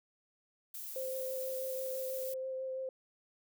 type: noise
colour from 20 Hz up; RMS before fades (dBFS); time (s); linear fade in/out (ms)
violet; -44; 0.74-2.34; 5
type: tone with vibrato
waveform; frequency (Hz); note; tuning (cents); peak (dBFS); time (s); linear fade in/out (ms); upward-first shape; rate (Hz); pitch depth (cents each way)
sine; 523.3; C5; 0; -36; 0.96-2.89; 2; sine; 6.1; 12
effects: none